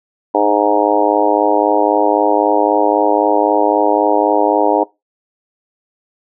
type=harmonic tone with a mistuned harmonic; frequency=103.83 Hz; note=G#2; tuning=in tune; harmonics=3 / 4 / 5 / 6 / 7 / 8 / 9; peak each=-18 / -18 / -18 / -18 / -18 / -18 / -18 dBFS; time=0.34-4.84 s; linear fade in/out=10 ms; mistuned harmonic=3; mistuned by=-22 cents; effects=noise-tail reverb RT60 0.2 s tail -21 dB re dry